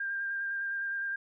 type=tone with vibrato; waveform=sine; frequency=1596 Hz; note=G6; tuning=31 cents sharp; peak=-31 dBFS; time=0-1.16 s; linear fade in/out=5 ms; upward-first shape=square; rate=9.8 Hz; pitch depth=13 cents each way; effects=none